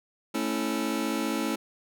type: chord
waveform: sawtooth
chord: A major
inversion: none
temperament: just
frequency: 220 / 275 / 330 Hz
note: A3 / C#4 / E4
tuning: 0 / -14 / +2 cents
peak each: -27 dBFS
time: 0.34-1.56 s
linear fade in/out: 10 ms
effects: none